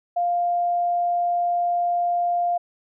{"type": "tone", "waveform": "sine", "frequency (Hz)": 700, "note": "F5", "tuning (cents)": 4, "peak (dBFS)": -19, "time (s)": [0.16, 2.58], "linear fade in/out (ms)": 10, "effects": []}